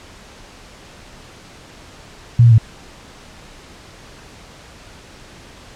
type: tone with pitch steps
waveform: sine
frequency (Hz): 118.8 / 117.4 / 111.1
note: A#2 / A#2 / A2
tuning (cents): +33 / +13 / +17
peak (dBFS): -5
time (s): 2.39-2.582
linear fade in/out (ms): 5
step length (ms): 64
effects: pink hiss -41 dBFS RMS until 5.75 s + low-pass 7000 Hz 12 dB/octave